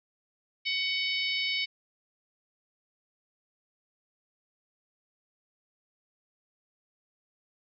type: harmonic tone with a mistuned harmonic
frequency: 752 Hz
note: F#5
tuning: 28 cents sharp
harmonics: 3 / 4 / 5 / 6 / 7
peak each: -31 / -33 / -35 / -37 / -38 dBFS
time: 0.65-1.66 s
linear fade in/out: 20 ms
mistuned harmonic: 3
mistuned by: -16 cents
effects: none